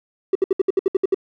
triangle tone bursts, 383.6 Hz, G4, 37 cents flat, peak -9 dBFS, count 10, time 0.33-1.145 s, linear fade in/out 5 ms, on 23 ms, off 65 ms, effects tanh soft clip ceiling -10 dBFS

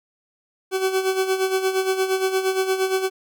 40% pulse tone with tremolo, 379.5 Hz, F#4, 44 cents sharp, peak -16 dBFS, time 0.71-3.1 s, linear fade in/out 50 ms, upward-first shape sine, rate 8.6 Hz, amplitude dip 65%, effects none

